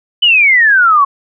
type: exponential sweep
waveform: sine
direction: down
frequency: 3029 to 1089 Hz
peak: -5 dBFS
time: 0.22-1.05 s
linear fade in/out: 10 ms
effects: none